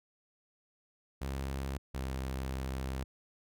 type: tone pair in turn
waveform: sawtooth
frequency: 67.5 / 65.88 Hz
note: C#2 / C2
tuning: -45 / +12 cents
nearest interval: unison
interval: 43 cents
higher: first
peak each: -31 / -31 dBFS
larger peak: neither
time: 1.21-1.78 / 1.94-3.04 s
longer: second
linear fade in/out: 10 ms
effects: none